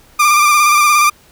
30% pulse tone with vibrato, 1190 Hz, D6, 22 cents sharp, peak -5 dBFS, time 0.19-1.1 s, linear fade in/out 10 ms, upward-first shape square, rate 17 Hz, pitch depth 27 cents each way, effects pink hiss -47 dBFS RMS until 1.31 s

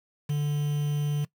triangle tone with quantisation, 146.83 Hz, D3, in tune, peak -22 dBFS, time 0.29-1.25 s, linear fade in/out 10 ms, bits 7, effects noise-tail reverb RT60 0.1 s tail -20 dB re dry

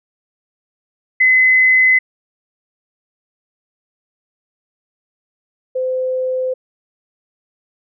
sine tone pair in turn, 2033 / 514 Hz, B6 / C5, +50 / -31 cents, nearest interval 2 octaves, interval 2381 cents, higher first, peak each -8 / -16 dBFS, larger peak first, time 1.2-1.99 / 5.75-6.54 s, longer neither, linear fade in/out 10 ms, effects none

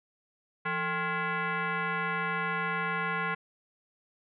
sine tone with frequency modulation, 171.4 Hz, F3, 32 cents flat, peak -28 dBFS, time 0.65-3.35 s, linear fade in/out 10 ms, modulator 618 Hz, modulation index 3.2, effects none

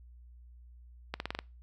accelerating click train, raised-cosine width 0.3 ms, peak -18 dBFS, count 6, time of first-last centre 1.14-1.39 s, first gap 61 ms, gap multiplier 0.9, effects noise-tail reverb RT60 0.3 s tail -25 dB re dry + added 60 Hz sine -51 dBFS peak until 1.62 s

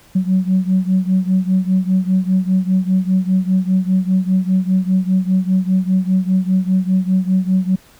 sine beating tone pair, 185 / 190 Hz, F#3 / F#3, 0 / +46 cents, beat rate 5 Hz, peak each -14 / -16 dBFS, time 0.15-7.76 s, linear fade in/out 10 ms, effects tanh soft clip ceiling -6 dBFS + pink hiss -48 dBFS RMS until 7.99 s

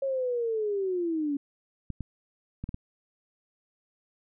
sine linear sweep, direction down, 550 to 277.2 Hz, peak -26 dBFS, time 0.02-1.37 s, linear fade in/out 5 ms
clicks, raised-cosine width 5 ms, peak -22 dBFS, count 5, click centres 1.903 / 2.007 / 2.64 / 2.691 / 2.744 s
effects none

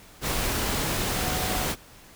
sine tone in noise, 740 Hz, F#5, in tune, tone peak -34 dBFS, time 1.14-1.69 s, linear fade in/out 50 ms, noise pink, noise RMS -27 dBFS, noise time 0.21-1.76 s, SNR -10 dB, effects pink hiss -50 dBFS RMS until 2.15 s

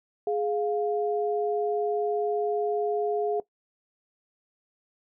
sine tone pair together, 418 / 703 Hz, G#4 / F5, +11 / +11 cents, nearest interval major sixth, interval 900 cents, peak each -25 / -30 dBFS, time 0.27-3.4 s, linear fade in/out 2 ms, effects noise-tail reverb RT60 0.1 s tail -18 dB re dry

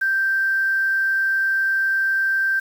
sine tone with quantisation, 1568 Hz, G6, in tune, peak -17 dBFS, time 0.01-2.6 s, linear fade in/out 10 ms, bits 7, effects none

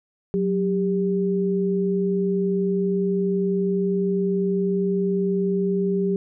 sine tone pair together, 184.93 / 397.2 Hz, F#3 / G4, -1 / +23 cents, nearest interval octave + minor second, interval 1324 cents, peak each -22 dBFS, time 0.34-6.16 s, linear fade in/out 0 ms, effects none

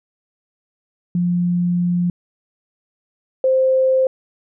sine tone pair in turn, 175.9 / 522.9 Hz, F3 / C5, +13 / -1 cents, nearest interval octave + perfect fifth, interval 1886 cents, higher second, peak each -15 / -12 dBFS, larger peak second, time 1.15-2.1 / 3.44-4.07 s, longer first, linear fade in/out 2 ms, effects none

